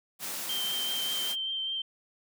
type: high-pass noise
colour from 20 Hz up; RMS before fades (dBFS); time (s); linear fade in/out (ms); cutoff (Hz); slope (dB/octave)
white; -36; 0.19-1.36; 50; 140; 48
type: tone with vibrato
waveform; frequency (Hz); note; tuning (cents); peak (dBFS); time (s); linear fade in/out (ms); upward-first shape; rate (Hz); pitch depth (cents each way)
sine; 3136; G7; 0; -30; 0.49-1.82; 5; sine; 5.1; 14
effects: none